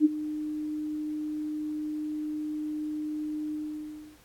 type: tone with ADSR envelope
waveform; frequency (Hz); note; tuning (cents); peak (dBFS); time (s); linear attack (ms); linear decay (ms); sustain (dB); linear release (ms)
sine; 304; D#4; -40; -14; 0-4.19; 50; 24; -16; 670
effects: pink hiss -59 dBFS RMS until 4.24 s + AAC 64 kbps